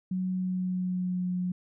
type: tone with pitch glide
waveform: sine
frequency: 185 to 180.77 Hz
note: F#3 to F#3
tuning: 0 to -40 cents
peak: -27 dBFS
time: 0.11-1.52 s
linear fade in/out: 5 ms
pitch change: -40 cents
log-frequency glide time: 0.3-1.31 s
effects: none